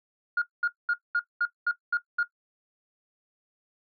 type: tone bursts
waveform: sine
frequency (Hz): 1424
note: F6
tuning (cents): +33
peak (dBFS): -20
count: 8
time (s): 0.37-2.232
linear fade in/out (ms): 5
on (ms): 49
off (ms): 210
effects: noise-tail reverb RT60 0.1 s tail -17 dB re dry + tanh soft clip ceiling -18 dBFS

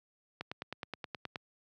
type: click train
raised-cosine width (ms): 0.3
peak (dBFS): -22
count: 10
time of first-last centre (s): 0.41-1.358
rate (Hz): 9.49
effects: high-pass 100 Hz 12 dB/octave

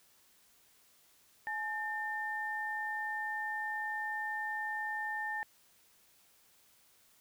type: tone pair together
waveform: sine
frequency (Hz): 849.5 / 1800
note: G#5 / A6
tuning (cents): +39 / +39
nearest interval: octave + minor second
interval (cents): 1300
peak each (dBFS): -39 / -36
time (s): 1.47-5.43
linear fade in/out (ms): 0
effects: white hiss -66 dBFS RMS until 7.2 s

